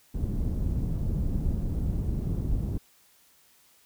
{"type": "low-pass noise", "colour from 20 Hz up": "pink", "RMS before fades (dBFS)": -28, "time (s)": [0.14, 2.78], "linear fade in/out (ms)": 5, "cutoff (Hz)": 190, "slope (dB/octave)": 12, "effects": ["white hiss -61 dBFS RMS until 3.85 s"]}